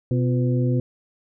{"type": "harmonic tone with a mistuned harmonic", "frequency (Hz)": 125.8, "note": "B2", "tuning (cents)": 32, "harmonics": [1, 2, 3, 4], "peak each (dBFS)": [-19, -25, -29, -31], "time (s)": [0.11, 0.8], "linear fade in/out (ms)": 2, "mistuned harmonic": 3, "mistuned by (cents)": -120, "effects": []}